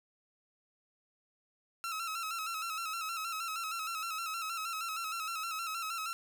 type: tone with vibrato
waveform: sawtooth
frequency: 1318.5 Hz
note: E6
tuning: in tune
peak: -32 dBFS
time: 1.84-6.13 s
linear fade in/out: 0 ms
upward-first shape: square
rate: 6.4 Hz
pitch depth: 52 cents each way
effects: none